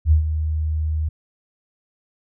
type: tone with ADSR envelope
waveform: sine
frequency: 77.78 Hz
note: D#2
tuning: in tune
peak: -9 dBFS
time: 0.05-1.09 s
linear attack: 64 ms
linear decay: 110 ms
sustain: -10 dB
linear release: 8 ms
effects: none